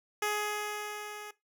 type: tone with level ramp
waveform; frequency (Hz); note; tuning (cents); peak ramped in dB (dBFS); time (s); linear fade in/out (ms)
10% pulse; 419; G#4; +15; -20 to -34; 0.22-1.31; 5
effects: noise-tail reverb RT60 0.2 s tail -19 dB re dry